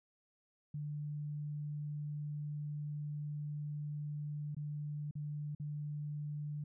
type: tone with dropouts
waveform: sine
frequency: 148.1 Hz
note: D3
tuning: 15 cents sharp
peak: -38 dBFS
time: 0.74-6.64 s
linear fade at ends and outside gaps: 5 ms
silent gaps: 4.548-4.566 / 5.111-5.153 / 5.55-5.598 s
effects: none